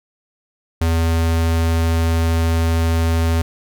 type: tone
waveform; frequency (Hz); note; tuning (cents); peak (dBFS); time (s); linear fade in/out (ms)
square; 82.41; E2; 0; -15; 0.81-3.42; 5
effects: none